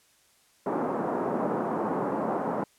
pink band-pass noise, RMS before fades -29 dBFS, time 0.66-2.64 s, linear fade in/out 5 ms, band 200 to 1100 Hz, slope 24 dB/octave, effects white hiss -63 dBFS RMS until 2.78 s + low-pass 11000 Hz 12 dB/octave

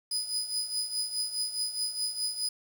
30% pulse tone with tremolo, 4978 Hz, D#8, in tune, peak -24 dBFS, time 0.11-2.49 s, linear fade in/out 5 ms, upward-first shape triangle, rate 4.8 Hz, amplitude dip 75%, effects 9-bit

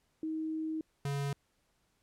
sine / square tone pair in turn, 316.2 / 140.85 Hz, D#4 / C#3, +28 / +28 cents, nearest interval octave + major second, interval 1400 cents, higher first, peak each -33 / -33 dBFS, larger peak neither, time 0.23-0.81 / 1.05-1.33 s, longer first, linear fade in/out 2 ms, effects pink hiss -75 dBFS RMS until 2.02 s + low-pass 12000 Hz 12 dB/octave

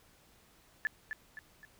sine tone with echo, 1735 Hz, A6, 25 cents flat, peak -28 dBFS, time 0.85-0.87 s, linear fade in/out 0 ms, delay 260 ms, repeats 3, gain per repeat -7 dB, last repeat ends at 1.65 s, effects pink hiss -64 dBFS RMS until 1.79 s

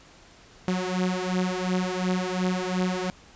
sawtooth beating tone pair, 182.2 / 185 Hz, F#3 / F#3, -26 / 0 cents, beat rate 2.8 Hz, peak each -23 / -24 dBFS, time 0.68-3.1 s, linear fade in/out 0 ms, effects pink hiss -52 dBFS RMS until 3.35 s + resampled to 16000 Hz

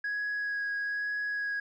sine tone with vibrato, 1661.2 Hz, G#6, in tune, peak -28 dBFS, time 0.04-1.6 s, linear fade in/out 5 ms, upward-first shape sine, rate 1.1 Hz, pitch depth 11 cents each way, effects tanh soft clip ceiling -28 dBFS

